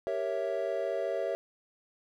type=chord; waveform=triangle; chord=G diminished seventh; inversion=none; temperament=equal; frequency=392 / 466.2 / 554.4 / 659.3 Hz; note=G4 / Bb4 / Db5 / Fb5; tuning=0 / 0 / 0 / 0 cents; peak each=-35 / -35 / -32 / -32 dBFS; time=0.07-1.35 s; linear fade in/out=0 ms; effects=none